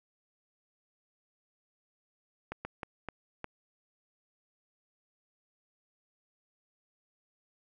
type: slowing click train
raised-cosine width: 0.5 ms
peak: -22 dBFS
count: 5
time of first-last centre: 2.52-3.444 s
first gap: 130 ms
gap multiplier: 1.4
effects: none